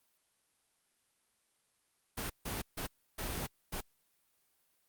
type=noise bursts at uneven times; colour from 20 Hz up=pink; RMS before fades=-38 dBFS; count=5; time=2.17-2.3 / 2.45-2.62 / 2.77-2.87 / 3.18-3.47 / 3.72-3.81 s; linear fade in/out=10 ms; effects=white hiss -75 dBFS RMS until 4.88 s + Opus 32 kbps